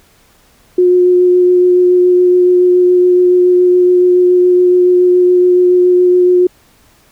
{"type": "tone with vibrato", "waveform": "sine", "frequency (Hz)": 360, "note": "F#4", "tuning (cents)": -47, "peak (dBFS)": -5, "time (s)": [0.78, 6.47], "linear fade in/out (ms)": 5, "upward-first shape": "sine", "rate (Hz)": 7.1, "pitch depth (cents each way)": 10, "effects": ["pink hiss -49 dBFS RMS until 7.11 s"]}